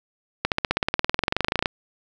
accelerating click train, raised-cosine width 0.3 ms, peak -4 dBFS, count 26, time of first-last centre 0.45-1.658 s, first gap 68 ms, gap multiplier 0.97, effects none

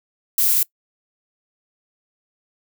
violet noise, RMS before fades -17 dBFS, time 0.38-0.63 s, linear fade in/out 2 ms, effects noise-tail reverb RT60 0.1 s tail -23 dB re dry

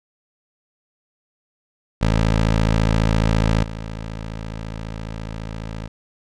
15% pulse tone with level steps, 54.6 Hz, A1, 13 cents flat, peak -9 / -22 dBFS, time 2.01-5.88 s, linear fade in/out 10 ms, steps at 3.63 s, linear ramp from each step 10 ms, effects low-pass 6000 Hz 12 dB/octave

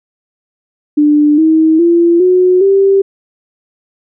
sine tone with pitch steps, 296.8 / 318.1 / 340.9 / 365.4 / 391.6 Hz, D4 / D#4 / F4 / F#4 / G4, +18 / +38 / -42 / -22 / -2 cents, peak -5 dBFS, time 0.97-3.02 s, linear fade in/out 10 ms, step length 410 ms, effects none

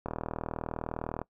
click train, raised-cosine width 1 ms, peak -19 dBFS, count 47, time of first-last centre 0.06-1.216 s, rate 39.8 Hz, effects noise-tail reverb RT60 0.1 s tail -22 dB re dry

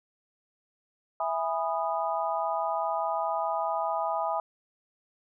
sine chord, E major seventh, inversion none, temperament just, 659.3 / 824.1 / 988.9 / 1236.1 Hz, E5 / G#5 / B5 / D#6, 0 / -14 / +2 / -12 cents, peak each -31 / -31 / -33 / -34 dBFS, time 1.2-4.4 s, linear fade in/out 2 ms, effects none

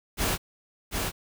pink noise with echo, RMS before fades -26 dBFS, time 0.17-0.38 s, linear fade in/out 50 ms, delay 740 ms, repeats 1, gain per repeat -3 dB, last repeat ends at 1.12 s, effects none

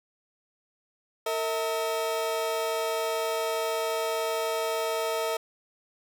30% pulse tone pair together, 455.4 / 644 Hz, A#4 / E5, -40 / -41 cents, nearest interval tritone, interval 599 cents, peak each -27 dBFS, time 1.26-5.37 s, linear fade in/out 5 ms, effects none

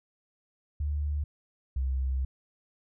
sine tone pair in turn, 73.5 / 65.59 Hz, D2 / C2, +2 / +5 cents, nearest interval major second, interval 197 cents, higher first, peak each -27 / -26 dBFS, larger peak second, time 0.8-1.24 / 1.76-2.25 s, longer second, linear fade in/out 5 ms, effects none

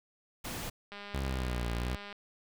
pink noise, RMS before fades -39 dBFS, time 0.44-0.7 s, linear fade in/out 10 ms
click train, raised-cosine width 0.3 ms, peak -29 dBFS, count 246, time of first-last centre 0.92-2.127 s, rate 203 Hz
sawtooth exponential two-way sweep, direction down then up, 69.3 to 57.6 to 64.6 Hz, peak -28 dBFS, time 1.14-1.96 s, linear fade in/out 5 ms, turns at 1.73 s
effects none

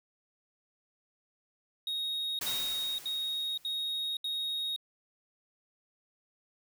triangle tone bursts, 3752 Hz, A#7, 11 cents sharp, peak -30 dBFS, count 5, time 1.87-4.762 s, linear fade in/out 2 ms, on 520 ms, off 73 ms
white noise with exponential decay, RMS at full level -35 dBFS, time 2.41-4.16 s, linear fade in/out 5 ms, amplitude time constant 380 ms
effects none

